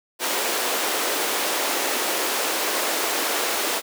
pink high-pass noise, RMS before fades -24 dBFS, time 0.19-3.82 s, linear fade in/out 50 ms, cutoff 340 Hz, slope 24 dB/octave, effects none

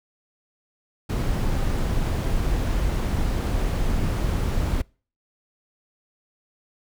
brown noise, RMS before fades -23 dBFS, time 1.09-4.82 s, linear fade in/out 10 ms, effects noise-tail reverb RT60 0.4 s tail -26 dB re dry

